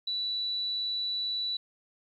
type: tone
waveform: sine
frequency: 3951 Hz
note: B7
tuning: in tune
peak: -29 dBFS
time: 0.07-1.57 s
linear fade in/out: 5 ms
effects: 11-bit